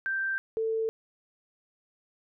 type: tone pair in turn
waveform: sine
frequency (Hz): 1568 / 445.8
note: G6 / A4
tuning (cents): 0 / +23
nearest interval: octave + minor seventh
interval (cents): 2177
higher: first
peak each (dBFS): -27 / -26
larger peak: second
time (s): 0.06-0.38 / 0.57-0.89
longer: neither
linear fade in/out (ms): 0
effects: none